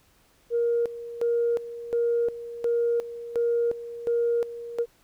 sine tone with tremolo, 470.7 Hz, A#4, 17 cents sharp, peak -20 dBFS, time 0.5-4.86 s, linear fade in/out 50 ms, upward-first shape square, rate 1.4 Hz, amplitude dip 80%, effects tanh soft clip ceiling -16 dBFS + pink hiss -62 dBFS RMS until 5.03 s

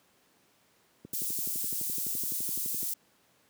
click train, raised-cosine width 3 ms, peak -29 dBFS, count 22, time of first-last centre 1.05-2.83 s, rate 11.8 Hz
white high-pass noise, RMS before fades -33 dBFS, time 1.13-2.94 s, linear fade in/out 5 ms, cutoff 8100 Hz, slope 12 dB/octave
effects pink hiss -66 dBFS RMS until 3.49 s + high-pass 150 Hz 12 dB/octave

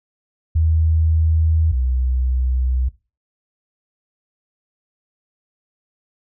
sine tone pair in turn, 80 / 63.5 Hz, D#2 / B1, +49 / +49 cents, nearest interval major third, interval 400 cents, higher first, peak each -13 / -16 dBFS, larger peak first, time 0.55-1.72 / 1.72-2.89 s, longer neither, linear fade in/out 10 ms, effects noise-tail reverb RT60 0.3 s tail -18 dB re dry

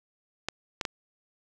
clicks, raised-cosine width 0.2 ms, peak -12 dBFS, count 3, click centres 0.486 / 0.812 / 0.852 s, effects 8-bit

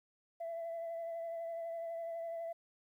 sine tone with vibrato, 668 Hz, E5, 23 cents sharp, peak -37 dBFS, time 0.4-2.53 s, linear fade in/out 10 ms, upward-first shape sine, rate 12 Hz, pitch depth 21 cents each way, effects tanh soft clip ceiling -36 dBFS + 12-bit

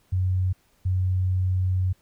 sine tone pair in turn, 92.5 / 92.5 Hz, F#2 / F#2, 0 / 0 cents, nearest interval unison, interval 0 cents, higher neither, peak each -20 dBFS, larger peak neither, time 0.12-0.53 / 0.85-1.93 s, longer second, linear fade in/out 10 ms, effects pink hiss -64 dBFS RMS until 2.01 s

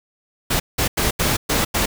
pink noise bursts at uneven times, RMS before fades -19 dBFS, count 6, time 0.5-0.6 / 0.78-0.88 / 0.97-1.11 / 1.19-1.37 / 1.49-1.65 / 1.74-1.86 s, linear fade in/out 10 ms, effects none

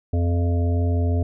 harmonic tone with a mistuned harmonic, 85.9 Hz, F2, 28 cents flat, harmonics 1 / 3 / 5 / 7 / 8, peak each -18 / -28 / -32 / -35 / -36 dBFS, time 0.13-1.23 s, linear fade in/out 5 ms, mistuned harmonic 1, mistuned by +15 cents, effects none

